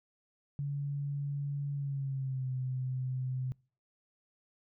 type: tone with pitch glide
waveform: sine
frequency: 142.2 to 128.9 Hz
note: C#3 to C3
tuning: +45 to -26 cents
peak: -32 dBFS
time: 0.59-3.52 s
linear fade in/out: 0 ms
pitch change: -171 cents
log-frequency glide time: 1.74-2.5 s
effects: noise-tail reverb RT60 0.4 s tail -26 dB re dry